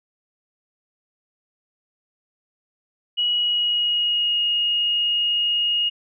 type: tone with pitch glide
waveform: sine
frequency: 2914 to 2866 Hz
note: F#7 to F7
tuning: -27 to +44 cents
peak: -18 dBFS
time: 3.17-5.9 s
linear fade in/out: 20 ms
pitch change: -29 cents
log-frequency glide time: 3.3-4.42 s
effects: none